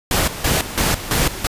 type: noise with tremolo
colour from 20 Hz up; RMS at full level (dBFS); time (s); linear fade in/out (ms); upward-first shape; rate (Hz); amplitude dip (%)
pink; -17; 0.11-1.47; 2; square; 3; 75
effects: resampled to 32000 Hz